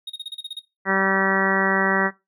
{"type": "tone bursts", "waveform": "triangle", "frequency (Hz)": 3729, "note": "A#7", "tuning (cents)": 0, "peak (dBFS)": -26, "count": 9, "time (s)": [0.07, 0.594], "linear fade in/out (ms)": 5, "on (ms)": 28, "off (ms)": 34}
{"type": "harmonic tone", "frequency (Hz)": 192.9, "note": "G3", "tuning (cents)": -28, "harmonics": [1, 2, 3, 4, 5, 6, 7, 8, 9, 10], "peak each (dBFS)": [-26, -26, -28, -29, -28, -28, -29, -26, -28, -24], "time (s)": [0.85, 2.11], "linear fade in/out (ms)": 50}
{"effects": ["noise-tail reverb RT60 0.2 s tail -17 dB re dry"]}